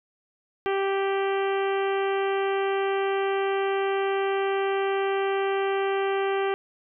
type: harmonic tone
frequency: 391.4 Hz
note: G4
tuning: 3 cents flat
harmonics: 1 / 2 / 3 / 4 / 5 / 6 / 7 / 8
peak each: -24 / -30 / -34 / -36 / -38 / -40 / -41 / -42 dBFS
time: 0.66-6.54 s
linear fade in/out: 0 ms
effects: none